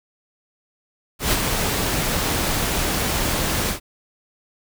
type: noise with ADSR envelope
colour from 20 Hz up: pink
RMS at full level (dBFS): -17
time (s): 1.19-3.8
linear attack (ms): 130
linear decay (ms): 40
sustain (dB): -5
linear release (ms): 110
effects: none